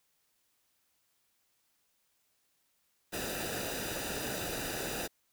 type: noise with comb filter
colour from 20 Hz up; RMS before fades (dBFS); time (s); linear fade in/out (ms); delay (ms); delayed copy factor
pink; -37; 3.12-5.08; 20; 0.92; -0.7
effects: white hiss -75 dBFS RMS until 5.32 s